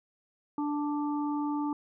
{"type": "harmonic tone", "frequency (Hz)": 293.7, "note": "D4", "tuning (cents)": 0, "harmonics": [1, 3, 4], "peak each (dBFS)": [-29, -36, -41], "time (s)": [0.58, 1.73], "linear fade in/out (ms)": 2, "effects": []}